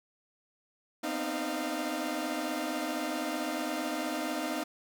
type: tone cluster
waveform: sawtooth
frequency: 244.9 / 260.4 / 308.8 / 604 / 693 Hz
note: B3 / C4 / D#4 / D5 / F5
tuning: -14 / -8 / -13 / +48 / -14 cents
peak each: -39 / -34 / -31 / -40 / -34 dBFS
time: 1.03-4.64 s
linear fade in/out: 10 ms
effects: none